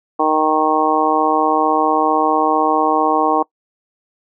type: harmonic tone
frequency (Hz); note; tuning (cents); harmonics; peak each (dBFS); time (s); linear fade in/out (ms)
155.56; D#3; 0; 2 / 3 / 4 / 5 / 6 / 7; -20 / -20 / -23 / -17 / -20 / -19; 0.19-3.43; 10
effects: noise-tail reverb RT60 0.1 s tail -23 dB re dry